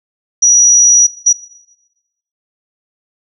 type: tone bursts at uneven times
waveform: sine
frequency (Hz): 5820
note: F#8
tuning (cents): -29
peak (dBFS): -4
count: 2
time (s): 0.42-1.07 / 1.26-1.33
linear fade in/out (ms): 10
effects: noise-tail reverb RT60 1.0 s tail -18 dB re dry